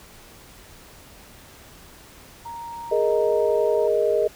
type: tone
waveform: sine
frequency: 932.3 Hz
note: A#5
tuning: in tune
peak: -32 dBFS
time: 2.45-3.88 s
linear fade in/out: 10 ms
type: chord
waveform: sine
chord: Ab suspended second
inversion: none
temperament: equal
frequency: 415.3 / 466.2 / 622.3 Hz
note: Ab4 / Bb4 / Eb5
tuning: 0 / 0 / 0 cents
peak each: -22 dBFS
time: 2.91-4.28 s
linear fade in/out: 10 ms
effects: pink hiss -47 dBFS RMS until 4.35 s